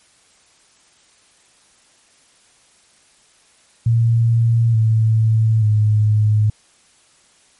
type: tone with pitch steps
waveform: sine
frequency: 115.6 / 111.02 / 106.62 Hz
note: A#2 / A2 / G#2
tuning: -14 / +16 / +46 cents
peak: -11 dBFS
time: 3.86-6.5 s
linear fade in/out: 5 ms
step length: 880 ms
effects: white hiss -54 dBFS RMS until 7.59 s + MP3 48 kbps